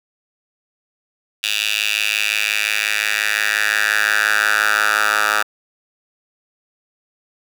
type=tone with high-pass filter sweep; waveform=10% pulse; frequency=105.7 Hz; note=G#2; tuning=31 cents sharp; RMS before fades=-18 dBFS; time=1.43-5.43 s; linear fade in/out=10 ms; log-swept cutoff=3000 to 1200 Hz; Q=3.4; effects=none